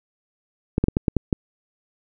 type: clicks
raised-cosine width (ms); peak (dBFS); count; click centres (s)
3; -5; 7; 0.781 / 0.84 / 0.884 / 0.969 / 1.082 / 1.167 / 1.328
effects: none